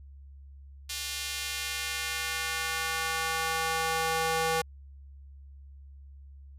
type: tone with high-pass filter sweep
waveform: square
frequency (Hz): 162.2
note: E3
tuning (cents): -28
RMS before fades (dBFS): -31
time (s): 0.89-4.62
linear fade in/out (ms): 10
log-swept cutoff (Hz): 3500 to 570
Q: 1
effects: added 69 Hz sine -46 dBFS peak until 6.58 s + resampled to 32000 Hz